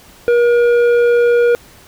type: tone with tanh clipping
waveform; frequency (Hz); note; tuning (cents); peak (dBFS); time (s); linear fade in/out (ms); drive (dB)
sine; 477.3; A#4; +41; -10; 0.28-1.55; 0; 9
effects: pink hiss -43 dBFS RMS until 1.87 s